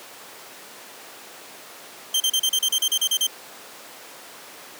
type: tone bursts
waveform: sawtooth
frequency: 3142 Hz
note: G7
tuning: 3 cents sharp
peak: -15 dBFS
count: 12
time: 2.14-3.269 s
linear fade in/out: 5 ms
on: 62 ms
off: 35 ms
effects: pink hiss -41 dBFS RMS until 4.79 s + high-pass 400 Hz 12 dB/octave